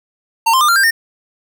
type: tone with pitch steps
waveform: square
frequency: 912 / 1047.6 / 1203.4 / 1382.3 / 1587.9 / 1824 Hz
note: A#5 / C6 / D6 / F6 / G6 / A#6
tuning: -38 / +2 / +42 / -18 / +22 / -38 cents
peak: -10 dBFS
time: 0.46-0.91 s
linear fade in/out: 10 ms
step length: 75 ms
effects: none